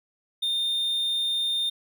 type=tone; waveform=triangle; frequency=3632 Hz; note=A#7; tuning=46 cents flat; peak=-22 dBFS; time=0.42-1.7 s; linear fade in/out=10 ms; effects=none